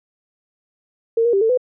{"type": "tone with pitch steps", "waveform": "sine", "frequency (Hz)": [457.2, 473.3, 393.3, 446.7, 502], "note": ["A#4", "A#4", "G4", "A4", "B4"], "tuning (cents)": [-34, 26, 6, 26, 28], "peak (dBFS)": -13, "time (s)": [1.17, 1.575], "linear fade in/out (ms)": 5, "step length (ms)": 81, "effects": []}